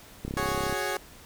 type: click train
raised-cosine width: 3 ms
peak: -20 dBFS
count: 17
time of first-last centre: 0.25-0.726 s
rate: 33.6 Hz
type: chord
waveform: 15% pulse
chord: F# suspended second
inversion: none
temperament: equal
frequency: 370 / 415.3 / 554.4 Hz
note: F#4 / G#4 / C#5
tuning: 0 / 0 / 0 cents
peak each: -26 dBFS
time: 0.37-0.97 s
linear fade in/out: 2 ms
effects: pink hiss -50 dBFS RMS until 1.25 s